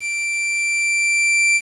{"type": "tone with level ramp", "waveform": "45% pulse", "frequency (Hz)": 2349, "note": "D7", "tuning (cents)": 0, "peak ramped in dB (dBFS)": [-21, -12], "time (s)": [0, 1.61], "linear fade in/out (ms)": 50, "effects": ["resampled to 24000 Hz", "7-bit"]}